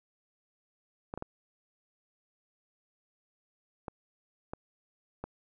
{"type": "clicks", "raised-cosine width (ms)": 1, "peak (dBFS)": -23, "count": 6, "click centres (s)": [1.139, 1.176, 1.224, 3.882, 4.535, 5.24], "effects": []}